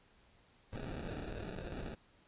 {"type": "noise with sample-and-hold", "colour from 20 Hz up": "pink", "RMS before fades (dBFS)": -43, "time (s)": [0.72, 1.95], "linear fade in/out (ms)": 10, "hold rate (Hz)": 1050, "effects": ["pink hiss -67 dBFS RMS until 2.27 s", "resampled to 8000 Hz"]}